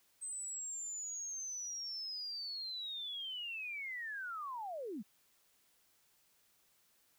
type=linear sweep; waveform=sine; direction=down; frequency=8270 to 176.3 Hz; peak=-40 dBFS; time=0.21-5.03 s; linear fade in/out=20 ms; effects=white hiss -72 dBFS RMS until 7.18 s